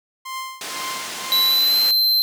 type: tone with tremolo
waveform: sawtooth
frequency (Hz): 1048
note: C6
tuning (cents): +2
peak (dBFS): -22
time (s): 0.25-1.62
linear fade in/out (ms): 10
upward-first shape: triangle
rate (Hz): 2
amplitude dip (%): 95
type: band-pass noise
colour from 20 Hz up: white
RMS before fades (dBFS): -31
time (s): 0.61-1.91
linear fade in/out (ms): 2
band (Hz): 200 to 6400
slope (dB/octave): 12
type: tone with pitch glide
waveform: square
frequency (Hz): 3951 to 4105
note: B7 to C8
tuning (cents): 0 to -34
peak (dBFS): -15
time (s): 1.32-2.22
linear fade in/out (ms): 0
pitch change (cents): +66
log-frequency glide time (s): 1.46-1.81
effects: none